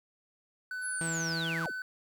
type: tone with pitch glide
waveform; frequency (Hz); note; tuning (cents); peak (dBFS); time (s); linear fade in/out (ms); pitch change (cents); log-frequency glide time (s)
triangle; 1500 to 1508.7; F#6 to F#6; +23 to +33; -33; 0.71-1.82; 2; +10; 1.53-1.6
type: linear sweep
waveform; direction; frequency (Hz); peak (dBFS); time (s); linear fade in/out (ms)
sine; down; 11170 to 78; -35; 0.81-1.72; 50
type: tone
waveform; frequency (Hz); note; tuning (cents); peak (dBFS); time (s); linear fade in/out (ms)
sawtooth; 164.5; E3; -3; -30; 1.01-1.66; 0
effects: 10-bit